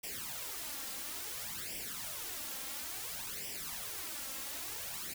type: noise with flanger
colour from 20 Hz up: white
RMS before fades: -42 dBFS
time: 0.03-5.14 s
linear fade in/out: 10 ms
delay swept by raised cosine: 0.37 to 3.77 ms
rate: 0.58 Hz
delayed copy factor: +0.75
effects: none